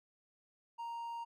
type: tone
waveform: triangle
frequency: 932.3 Hz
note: A#5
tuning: in tune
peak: -38 dBFS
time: 0.78-1.25 s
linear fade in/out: 20 ms
effects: none